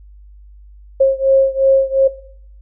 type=beating tone pair; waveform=sine; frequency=537 / 539.8 Hz; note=C5 / C#5; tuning=+45 / -46 cents; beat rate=2.8 Hz; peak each=-12 dBFS; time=1-2.08 s; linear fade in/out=10 ms; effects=noise-tail reverb RT60 0.6 s tail -18 dB re dry + added 50 Hz sine -38 dBFS peak until 2.61 s